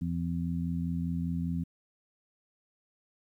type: harmonic tone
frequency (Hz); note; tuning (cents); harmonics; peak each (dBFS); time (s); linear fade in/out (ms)
85; F2; -46; 1 / 2 / 3; -36 / -31 / -36; 0.01-1.64; 10
effects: 11-bit